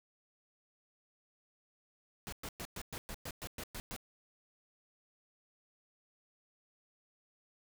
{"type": "noise bursts", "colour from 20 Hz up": "pink", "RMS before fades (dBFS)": -43, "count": 11, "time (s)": [2.27, 3.964], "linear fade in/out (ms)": 0, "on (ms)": 54, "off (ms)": 110, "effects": []}